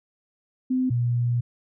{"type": "tone pair in turn", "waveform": "sine", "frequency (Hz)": [256.5, 120.49], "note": ["C4", "B2"], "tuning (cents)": [-34, -42], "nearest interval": "octave + minor second", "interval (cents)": 1308, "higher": "first", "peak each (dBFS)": -20, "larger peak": "neither", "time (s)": [[0.7, 0.9], [0.9, 1.41]], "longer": "second", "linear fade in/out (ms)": 10, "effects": []}